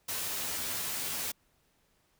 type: noise with comb filter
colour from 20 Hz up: white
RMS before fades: -35 dBFS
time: 0.08-1.32 s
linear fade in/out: 10 ms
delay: 12 ms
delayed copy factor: +0.8
effects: pink hiss -71 dBFS RMS until 2.19 s